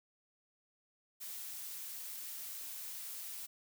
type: noise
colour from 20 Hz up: blue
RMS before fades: -45 dBFS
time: 1.2-3.47 s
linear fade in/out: 20 ms
effects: none